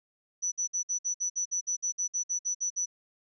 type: tone bursts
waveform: sine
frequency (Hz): 5940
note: F#8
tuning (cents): +6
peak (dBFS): -27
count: 16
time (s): 0.42-2.86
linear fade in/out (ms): 20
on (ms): 100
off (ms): 56
effects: none